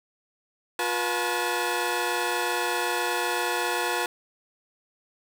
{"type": "tone cluster", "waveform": "15% pulse", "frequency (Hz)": [356.7, 484.9, 859], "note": ["F4", "B4", "A5"], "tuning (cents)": [37, -32, -42], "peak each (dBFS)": -23, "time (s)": [0.79, 4.06], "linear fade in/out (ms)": 2, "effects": []}